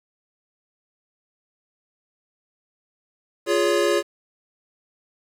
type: chord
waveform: square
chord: Db major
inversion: first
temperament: equal with one note detuned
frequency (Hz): 349.2 / 415.3 / 563.1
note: F4 / Ab4 / Db5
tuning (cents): 0 / 0 / +27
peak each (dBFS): -23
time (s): 3.46-4.03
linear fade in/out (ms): 50
effects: low-pass 10000 Hz 12 dB/octave + 8-bit